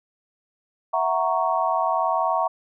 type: chord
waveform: sine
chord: F# dominant seventh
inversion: third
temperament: equal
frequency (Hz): 659.3 / 740 / 932.3 / 1108.7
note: E5 / F#5 / A#5 / C#6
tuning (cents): 0 / 0 / 0 / 0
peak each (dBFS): -25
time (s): 0.93-2.48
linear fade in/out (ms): 10
effects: none